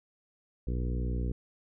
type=harmonic tone with a mistuned harmonic; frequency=60.7 Hz; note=B1; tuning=29 cents flat; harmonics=1 / 2 / 3 / 4 / 5 / 6 / 7 / 8; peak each=-30 / -36 / -40 / -42 / -44 / -46 / -47 / -48 dBFS; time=0.67-1.32 s; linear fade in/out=5 ms; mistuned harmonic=1; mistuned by=-37 cents; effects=none